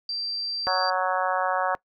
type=tone; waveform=sine; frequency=4699 Hz; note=D8; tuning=in tune; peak=-27 dBFS; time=0.09-0.9 s; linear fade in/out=2 ms
type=harmonic tone; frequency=185.1 Hz; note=F#3; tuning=1 cent sharp; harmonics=3 / 4 / 5 / 6 / 7 / 8 / 9; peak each=-29 / -27 / -30 / -29 / -32 / -33 / -33 dBFS; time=0.67-1.75 s; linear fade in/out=0 ms
effects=noise-tail reverb RT60 0.1 s tail -21 dB re dry